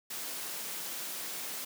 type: high-pass noise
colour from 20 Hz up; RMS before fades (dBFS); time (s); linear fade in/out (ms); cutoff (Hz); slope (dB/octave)
white; -39; 0.1-1.65; 10; 160; 24
effects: none